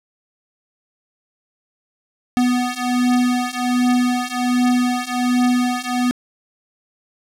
square beating tone pair, 246.9 / 248.2 Hz, B3 / B3, 0 / +9 cents, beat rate 1.3 Hz, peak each -20 / -19 dBFS, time 2.37-6.11 s, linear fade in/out 0 ms, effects low-pass 11000 Hz 12 dB/octave

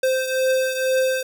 square beating tone pair, 520 / 522.1 Hz, C5 / C5, -11 / -4 cents, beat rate 2.1 Hz, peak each -20 / -26 dBFS, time 0.03-1.23 s, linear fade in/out 5 ms, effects none

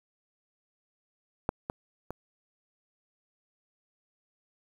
clicks, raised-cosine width 1 ms, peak -12 / -18 / -22 dBFS, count 3, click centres 1.491 / 1.699 / 2.106 s, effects 8-bit

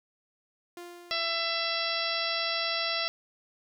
sawtooth tone with exponential decay, 349.2 Hz, F4, in tune, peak -36 dBFS, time 0.77-2.15 s, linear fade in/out 2 ms, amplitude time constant 300 ms
harmonic tone, 668 Hz, E5, 23 cents sharp, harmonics 1 / 2 / 3 / 4 / 5 / 6 / 7 / 8, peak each -36 / -36 / -36 / -36 / -36 / -36 / -36 / -36 dBFS, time 1.11-3.08 s, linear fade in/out 0 ms
effects none

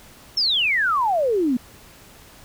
sine exponential sweep, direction down, 5470 to 233.1 Hz, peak -17 dBFS, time 0.37-1.57 s, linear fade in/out 5 ms, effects pink hiss -47 dBFS RMS until 2.44 s

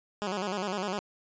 10% pulse tone with vibrato, 195.5 Hz, G3, 4 cents flat, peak -22 dBFS, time 0.22-0.99 s, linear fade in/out 0 ms, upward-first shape square, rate 9.9 Hz, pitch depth 100 cents each way, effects resampled to 16000 Hz

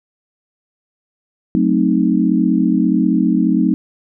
sine chord, F# diminished seventh, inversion none, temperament equal, 185 / 220 / 261.6 / 311.1 Hz, F#3 / A3 / C4 / Eb4, 0 / 0 / 0 / 0 cents, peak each -17 dBFS, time 1.55-3.74 s, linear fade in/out 0 ms, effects none

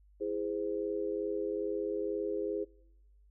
sine chord, E augmented, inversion none, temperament just, 329.6 / 412 / 515 Hz, E4 / G#4 / B#4, 0 / -14 / -28 cents, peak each -38 / -34 / -38 dBFS, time 0.2-2.65 s, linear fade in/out 20 ms, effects noise-tail reverb RT60 1.0 s tail -25 dB re dry + added 50 Hz sine -59 dBFS peak until 3.3 s

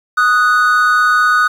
triangle tone pair together, 1244.5 / 1480 Hz, D#6 / F#6, 0 / 0 cents, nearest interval minor third, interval 300 cents, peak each -10 dBFS, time 0.17-1.48 s, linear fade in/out 10 ms, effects 7-bit

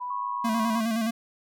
sine tone with pitch glide, 987.8 to 975.9 Hz, B5 to B5, 0 to -21 cents, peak -30 dBFS, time 0-0.8 s, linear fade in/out 20 ms, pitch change -21 cents, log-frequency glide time 0.11-0.5 s
sine tone, 1091 Hz, C#6, 28 cents flat, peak -31 dBFS, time 0.1-0.81 s, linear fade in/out 5 ms
square tone with vibrato, 224.9 Hz, A3, 38 cents sharp, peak -25 dBFS, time 0.44-1.11 s, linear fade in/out 10 ms, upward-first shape square, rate 9.6 Hz, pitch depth 46 cents each way
effects none

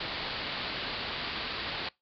white low-pass noise, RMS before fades -36 dBFS, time 0-1.89 s, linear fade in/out 5 ms, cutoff 4700 Hz, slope 96 dB/octave, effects noise-tail reverb RT60 0.2 s tail -23 dB re dry

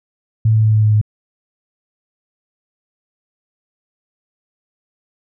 sine tone with pitch steps, 110.4 / 109.57 / 108.75 / 107.94 / 107.13 / 106.33 Hz, A2 / A2 / A2 / A2 / A2 / G#2, +6 / -7 / -20 / -33 / -46 / +41 cents, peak -9 dBFS, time 0.45-1.014 s, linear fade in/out 5 ms, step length 94 ms, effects none

